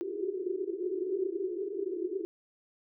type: band-pass noise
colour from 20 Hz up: pink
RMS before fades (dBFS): -34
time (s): 0.01-2.25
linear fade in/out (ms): 0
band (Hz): 350 to 400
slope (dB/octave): 96
effects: none